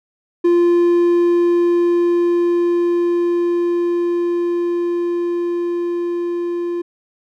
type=tone with level ramp; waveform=triangle; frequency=346.9 Hz; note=F4; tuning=12 cents flat; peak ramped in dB=-8 to -17 dBFS; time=0.44-6.82 s; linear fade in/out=10 ms; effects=none